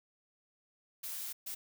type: noise bursts at uneven times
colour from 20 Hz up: blue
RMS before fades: -41 dBFS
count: 2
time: 1.03-1.33 / 1.46-1.55 s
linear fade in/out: 10 ms
effects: none